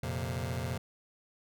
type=chord; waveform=sawtooth; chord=F suspended fourth; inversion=none; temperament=just; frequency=87.31 / 116.41 / 130.96 Hz; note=F2 / Bb2 / C3; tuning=0 / -2 / +2 cents; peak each=-33 dBFS; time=0.03-0.78 s; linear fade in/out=5 ms; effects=none